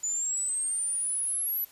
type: exponential sweep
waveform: sine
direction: up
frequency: 6940 to 11980 Hz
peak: -27 dBFS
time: 0.03-1.65 s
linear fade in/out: 10 ms
effects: white hiss -55 dBFS RMS until 1.71 s + resampled to 32000 Hz